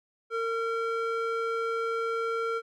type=tone with band-pass filter; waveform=square; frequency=456.8 Hz; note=A#4; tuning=35 cents flat; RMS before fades=-30 dBFS; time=0.3-2.62 s; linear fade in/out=50 ms; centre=1000 Hz; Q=4.4; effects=none